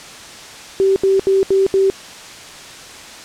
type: tone bursts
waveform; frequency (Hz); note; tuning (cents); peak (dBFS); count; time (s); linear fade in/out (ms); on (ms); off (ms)
sine; 387; G4; -22; -10; 5; 0.8-1.9; 0; 160; 75
effects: white hiss -35 dBFS RMS until 3.24 s + low-pass 7000 Hz 12 dB/octave